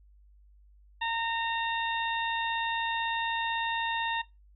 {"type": "harmonic tone", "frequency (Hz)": 918, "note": "A#5", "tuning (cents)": -27, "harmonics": [1, 2, 3, 4], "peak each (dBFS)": [-31, -34, -36, -37], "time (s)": [1.01, 4.22], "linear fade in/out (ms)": 10, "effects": ["noise-tail reverb RT60 0.2 s tail -18 dB re dry", "added 50 Hz sine -55 dBFS peak until 4.55 s"]}